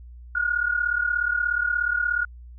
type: tone pair together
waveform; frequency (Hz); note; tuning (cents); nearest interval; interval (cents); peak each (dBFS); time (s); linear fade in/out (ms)
sine; 1428 / 1464.8; F6 / F#6; +38 / -18; unison; 44; -23 / -25; 0.35-2.25; 5
effects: added 60 Hz sine -40 dBFS peak until 2.58 s